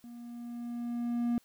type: tone with level ramp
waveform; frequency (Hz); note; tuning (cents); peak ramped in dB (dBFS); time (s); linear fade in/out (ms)
triangle; 238.1; A#3; +37; -43 to -24; 0.04-1.38; 0
effects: white hiss -67 dBFS RMS until 1.44 s